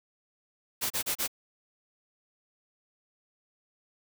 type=noise bursts; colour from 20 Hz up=white; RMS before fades=-30 dBFS; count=4; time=0.81-1.278 s; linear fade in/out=20 ms; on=93 ms; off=32 ms; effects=none